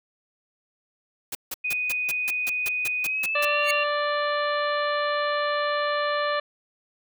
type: noise bursts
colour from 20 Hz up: white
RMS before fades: -31 dBFS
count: 12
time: 1.32-3.452 s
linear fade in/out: 5 ms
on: 31 ms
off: 160 ms
type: tone with pitch glide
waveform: sine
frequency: 2489 to 2762 Hz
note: D#7 to F7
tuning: 0 to -20 cents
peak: -24 dBFS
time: 1.64-3.84 s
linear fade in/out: 10 ms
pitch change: +180 cents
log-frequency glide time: 3.03-3.62 s
type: harmonic tone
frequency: 587.3 Hz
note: D5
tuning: in tune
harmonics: 1 / 2 / 3 / 4 / 5 / 6 / 7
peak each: -26 / -27 / -30 / -38 / -38 / -39 / -38 dBFS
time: 3.35-6.4 s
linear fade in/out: 5 ms
type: tone with exponential growth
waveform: sawtooth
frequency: 2217 Hz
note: C#7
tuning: in tune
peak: -18 dBFS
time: 3.62-3.71 s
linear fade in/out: 5 ms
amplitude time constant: 18 ms
effects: none